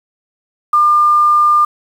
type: tone with quantisation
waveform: sine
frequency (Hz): 1200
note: D6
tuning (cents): +37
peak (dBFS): -7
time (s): 0.73-1.65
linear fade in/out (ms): 5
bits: 6
effects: none